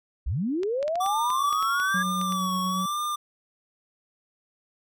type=linear sweep; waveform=sine; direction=up; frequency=45.09 to 1670 Hz; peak=-24 dBFS; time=0.26-2.03 s; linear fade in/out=10 ms
type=clicks; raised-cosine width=0.2 ms; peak=-21 dBFS; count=11; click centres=0.633 / 0.828 / 0.88 / 0.956 / 1.062 / 1.303 / 1.528 / 1.626 / 1.8 / 2.214 / 2.323 s
type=tone with vibrato; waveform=square; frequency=1156 Hz; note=D6; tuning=28 cents flat; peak=-27 dBFS; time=1-3.16 s; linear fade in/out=10 ms; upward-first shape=sine; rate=1.1 Hz; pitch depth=69 cents each way
type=tone with tremolo; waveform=triangle; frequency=184.8 Hz; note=F#3; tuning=2 cents flat; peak=-25 dBFS; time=1.94-2.86 s; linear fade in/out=5 ms; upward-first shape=sine; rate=8.5 Hz; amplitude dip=25%
effects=none